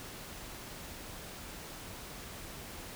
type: silence
effects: pink hiss -46 dBFS RMS until 2.95 s